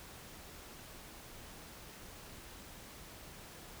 silence, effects pink hiss -52 dBFS RMS until 3.8 s

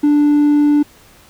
triangle tone, 293.7 Hz, D4, in tune, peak -6 dBFS, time 0.03-0.83 s, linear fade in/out 10 ms, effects tanh soft clip ceiling -3 dBFS + pink hiss -46 dBFS RMS until 1.29 s

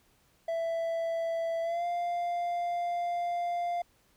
triangle tone with pitch glide, 663 to 697.6 Hz, E5 to F5, +10 to -2 cents, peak -27 dBFS, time 0.48-3.82 s, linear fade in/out 5 ms, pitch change +88 cents, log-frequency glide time 1.62-1.85 s, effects pink hiss -67 dBFS RMS until 4.16 s

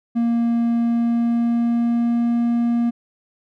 triangle tone with pitch glide, 233.8 to 236 Hz, A#3 to A#3, +5 to +22 cents, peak -14 dBFS, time 0.15-2.91 s, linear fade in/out 20 ms, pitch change +17 cents, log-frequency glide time 0.79-2.36 s, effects none

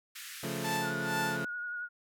pink band-pass noise, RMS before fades -45 dBFS, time 0.15-0.78 s, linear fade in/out 10 ms, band 1400 to 16000 Hz, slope 48 dB/octave
20% pulse chord, Db augmented, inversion none, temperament equal, 138.59 / 174.61 / 220 Hz, Db3 / F3 / A3, 0 / 0 / 0 cents, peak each -34 dBFS, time 0.43-1.45 s, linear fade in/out 5 ms
sawtooth tone with tremolo, 880 Hz, A5, in tune, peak -27 dBFS, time 0.64-1.37 s, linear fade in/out 5 ms, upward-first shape sine, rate 2.2 Hz, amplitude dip 90%
sine tone with vibrato, 1447 Hz, F#6, 39 cents flat, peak -35 dBFS, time 0.81-1.89 s, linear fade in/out 50 ms, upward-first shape sine, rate 11 Hz, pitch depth 25 cents each way
effects none

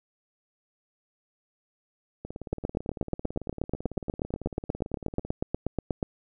two click trains, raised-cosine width 2 ms, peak -23 / -13 dBFS, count 56 / 30, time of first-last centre 2.25-5.306 / 2.53-6.028 s, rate 18 / 8.29 Hz, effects none

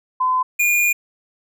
sine / square tone pair in turn, 1020 / 2426 Hz, C6 / D#7, -44 / -44 cents, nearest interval octave + minor third, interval 1500 cents, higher second, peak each -15 dBFS, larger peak neither, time 0.2-0.43 / 0.59-0.93 s, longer second, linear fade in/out 10 ms, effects none

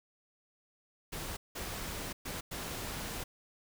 pink noise bursts at uneven times, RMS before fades -40 dBFS, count 4, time 1.12-1.37 / 1.55-2.13 / 2.25-2.41 / 2.51-3.24 s, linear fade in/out 10 ms, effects none

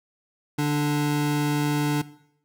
square tone pair together, 146.83 / 294.6 Hz, D3 / D4, 0 / +6 cents, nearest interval octave, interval 1206 cents, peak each -25 dBFS, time 0.58-2.02 s, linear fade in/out 10 ms, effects noise-tail reverb RT60 0.7 s tail -18 dB re dry

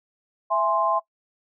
sine chord, E augmented, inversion none, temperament equal with one note detuned, 663.8 / 830.6 / 1046.5 Hz, E5 / G#5 / B#5, +12 / 0 / 0 cents, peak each -24 / -26 / -22 dBFS, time 0.5-1 s, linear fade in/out 20 ms, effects noise-tail reverb RT60 0.1 s tail -20 dB re dry

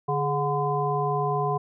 harmonic tone with a mistuned harmonic, 145.9 Hz, D3, 11 cents flat, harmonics 1 / 3 / 5 / 7, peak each -28 / -28 / -28 / -28 dBFS, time 0.08-1.58 s, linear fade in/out 10 ms, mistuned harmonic 3, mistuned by -79 cents, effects none

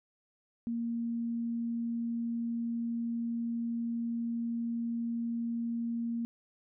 sine tone, 233.1 Hz, A#3, in tune, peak -31 dBFS, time 0.67-6.25 s, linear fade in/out 0 ms, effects none

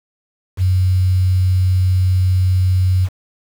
sine tone with quantisation, 92.5 Hz, F#2, in tune, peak -11 dBFS, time 0.57-3.09 s, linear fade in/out 50 ms, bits 6, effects none

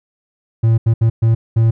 triangle tone bursts at uneven times, 113.4 Hz, A#2, 47 cents flat, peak -7 dBFS, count 5, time 0.63-0.78 / 0.86-0.94 / 1.01-1.1 / 1.22-1.35 / 1.56-1.71 s, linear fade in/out 10 ms, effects none

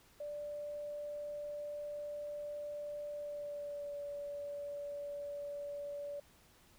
sine tone with pitch glide, 587.3 to 575.5 Hz, D5 to D5, 0 to -35 cents, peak -40 dBFS, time 0.2-6.2 s, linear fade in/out 5 ms, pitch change -35 cents, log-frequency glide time 3.11-3.97 s, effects pink hiss -65 dBFS RMS until 6.78 s

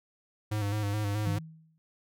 square tone with vibrato, 103.83 Hz, G#2, in tune, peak -29 dBFS, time 0.51-1.39 s, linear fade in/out 10 ms, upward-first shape square, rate 4.7 Hz, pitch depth 43 cents each way
sine tone with exponential decay, 160 Hz, D#3, 49 cents sharp, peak -28 dBFS, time 1.27-1.78 s, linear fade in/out 0 ms, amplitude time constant 110 ms
effects none

